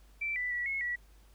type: tone with pitch steps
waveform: sine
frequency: 2336 / 1982 / 1944 / 2179 / 1940 Hz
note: D7 / B6 / B6 / C#7 / B6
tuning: -10 / +6 / -28 / -30 / -31 cents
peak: -31 dBFS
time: 0.21-0.96 s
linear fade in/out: 10 ms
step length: 150 ms
effects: added 50 Hz sine -56 dBFS peak until 1.34 s + pink hiss -66 dBFS RMS until 1.34 s